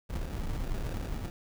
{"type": "noise with sample-and-hold", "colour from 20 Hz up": "brown", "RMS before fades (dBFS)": -34, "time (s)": [0.09, 1.3], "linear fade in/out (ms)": 5, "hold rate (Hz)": 1050, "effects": []}